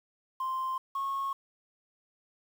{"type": "tone pair in turn", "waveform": "sine", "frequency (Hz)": [1046.5, 1093.7], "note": ["C6", "C#6"], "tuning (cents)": [0, -24], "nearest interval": "minor second", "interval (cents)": 76, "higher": "second", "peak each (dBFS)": -28, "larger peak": "neither", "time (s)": [[0.4, 0.78], [0.95, 1.33]], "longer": "neither", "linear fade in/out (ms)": 5, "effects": ["tanh soft clip ceiling -28 dBFS", "9-bit"]}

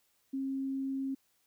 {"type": "tone", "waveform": "sine", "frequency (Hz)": 269.2, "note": "C4", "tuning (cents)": 49, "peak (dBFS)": -32, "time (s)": [0.33, 1.15], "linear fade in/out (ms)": 10, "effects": ["white hiss -73 dBFS RMS until 1.46 s"]}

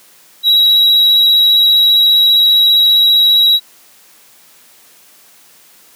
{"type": "tone with vibrato", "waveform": "triangle", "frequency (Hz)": 3869, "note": "B7", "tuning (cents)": -36, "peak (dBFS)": -5, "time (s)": [0.43, 3.6], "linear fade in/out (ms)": 50, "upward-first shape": "square", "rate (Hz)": 15, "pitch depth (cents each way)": 12, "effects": ["white hiss -45 dBFS RMS until 5.95 s", "high-pass 150 Hz 12 dB/octave"]}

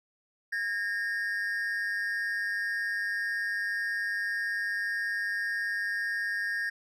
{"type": "tone pair together", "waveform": "triangle", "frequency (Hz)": [1633, 1834.8], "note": ["G#6", "A#6"], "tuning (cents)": [-30, -28], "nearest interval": "major second", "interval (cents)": 202, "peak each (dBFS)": [-30, -30], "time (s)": [0.52, 6.7], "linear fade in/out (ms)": 10, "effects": []}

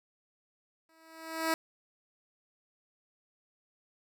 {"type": "tone with exponential growth", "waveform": "10% pulse", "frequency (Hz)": 323.4, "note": "E4", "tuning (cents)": -33, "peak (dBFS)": -17, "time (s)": [0.89, 1.54], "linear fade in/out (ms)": 1, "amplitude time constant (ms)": 140, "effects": []}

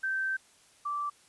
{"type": "tone pair in turn", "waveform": "sine", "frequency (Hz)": [1554, 1167], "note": ["G6", "D6"], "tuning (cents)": [-16, -11], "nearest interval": "perfect fourth", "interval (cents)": 495, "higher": "first", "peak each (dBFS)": [-28, -30], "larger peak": "first", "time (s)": [[0.03, 0.37], [0.85, 1.1]], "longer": "first", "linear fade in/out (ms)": 10, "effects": ["white hiss -61 dBFS RMS until 1.28 s", "resampled to 24000 Hz"]}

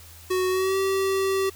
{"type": "tone with pitch glide", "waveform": "square", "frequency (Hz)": [370, 386.2], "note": ["F#4", "G4"], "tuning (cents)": [0, -26], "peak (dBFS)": -22, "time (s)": [0.3, 1.5], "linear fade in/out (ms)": 10, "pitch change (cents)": 74, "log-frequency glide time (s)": [0.49, 0.77], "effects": ["added 83 Hz sine -47 dBFS peak until 1.55 s", "white hiss -48 dBFS RMS until 1.55 s"]}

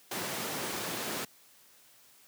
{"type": "high-pass noise", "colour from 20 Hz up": "pink", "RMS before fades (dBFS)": -36, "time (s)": [0.11, 1.25], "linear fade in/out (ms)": 5, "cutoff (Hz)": 170, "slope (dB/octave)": 12, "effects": ["white hiss -60 dBFS RMS until 2.27 s", "high-pass 100 Hz 12 dB/octave"]}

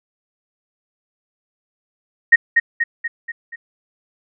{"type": "tone with echo", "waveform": "sine", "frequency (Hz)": 1864.7, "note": "A#6", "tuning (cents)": 0, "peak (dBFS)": -4, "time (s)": [2.32, 2.36], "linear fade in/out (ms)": 10, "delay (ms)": 240, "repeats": 5, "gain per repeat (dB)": -5, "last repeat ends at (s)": 3.56, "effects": []}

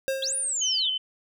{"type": "tone with exponential decay", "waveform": "square", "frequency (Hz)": 535, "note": "C5", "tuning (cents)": 38, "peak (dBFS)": -23, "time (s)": [0.08, 0.64], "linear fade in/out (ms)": 0, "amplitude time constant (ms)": 120}
{"type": "linear two-way sweep", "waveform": "sine", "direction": "up then down", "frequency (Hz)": [3084, 9770, 3084], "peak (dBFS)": -25, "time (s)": [0.22, 0.9], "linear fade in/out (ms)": 5, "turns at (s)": 0.36}
{"type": "tone", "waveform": "sine", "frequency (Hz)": 3048, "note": "G7", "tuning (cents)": -49, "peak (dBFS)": -25, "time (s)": [0.61, 0.98], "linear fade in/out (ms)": 10}
{"effects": []}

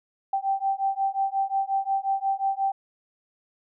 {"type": "beating tone pair", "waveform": "sine", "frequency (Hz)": [778, 783.6], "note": ["G5", "G5"], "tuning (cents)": [-13, -1], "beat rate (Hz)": 5.6, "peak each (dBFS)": -26, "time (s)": [0.33, 2.72], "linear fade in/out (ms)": 5, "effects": []}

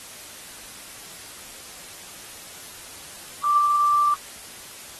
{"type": "tone with quantisation", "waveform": "sine", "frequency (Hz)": 1174.7, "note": "D6", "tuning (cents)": 0, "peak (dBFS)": -16, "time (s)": [3.44, 4.14], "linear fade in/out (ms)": 2, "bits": 7, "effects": ["white hiss -41 dBFS RMS until 4.99 s", "AAC 32 kbps"]}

